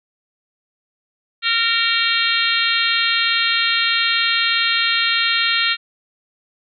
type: harmonic tone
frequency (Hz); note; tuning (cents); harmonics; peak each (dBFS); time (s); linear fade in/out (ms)
460.8; A#4; -20; 3 / 4 / 5 / 6 / 7 / 8 / 9; -23 / -23 / -23 / -23 / -23 / -23 / -23; 1.42-5.77; 50
effects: none